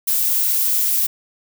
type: noise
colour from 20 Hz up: violet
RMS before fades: -18 dBFS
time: 0.07-1.07 s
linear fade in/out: 10 ms
effects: none